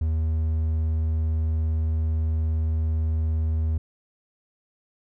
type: tone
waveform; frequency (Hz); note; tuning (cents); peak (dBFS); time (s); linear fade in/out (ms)
triangle; 79.4; D#2; +36; -19; 0.01-3.78; 5
effects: none